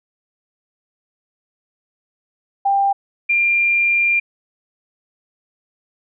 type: tone pair in turn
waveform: sine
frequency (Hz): 793 / 2390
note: G5 / D7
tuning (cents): +20 / +30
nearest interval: octave + perfect fifth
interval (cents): 1910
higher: second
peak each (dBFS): -13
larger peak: neither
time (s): 2.65-2.93 / 3.29-4.2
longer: second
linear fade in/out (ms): 10
effects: none